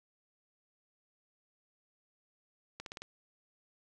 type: accelerating click train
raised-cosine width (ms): 0.2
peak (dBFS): -25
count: 5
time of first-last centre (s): 2.8-3.02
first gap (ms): 62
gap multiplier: 0.92
effects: none